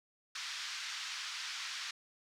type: band-pass noise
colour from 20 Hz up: white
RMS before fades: -42 dBFS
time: 0.35-1.91 s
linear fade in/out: 5 ms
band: 1200 to 5500 Hz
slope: 24 dB/octave
effects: none